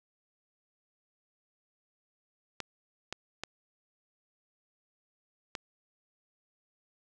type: clicks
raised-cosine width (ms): 0.2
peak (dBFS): -18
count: 4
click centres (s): 2.603 / 3.126 / 3.436 / 5.552
effects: none